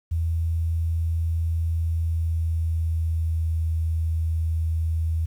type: tone with pitch glide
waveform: sine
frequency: 82.41 to 81.09 Hz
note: E2 to E2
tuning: 0 to -28 cents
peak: -21 dBFS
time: 0.11-5.26 s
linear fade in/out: 10 ms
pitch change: -28 cents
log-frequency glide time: 1.76-3.58 s
effects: 9-bit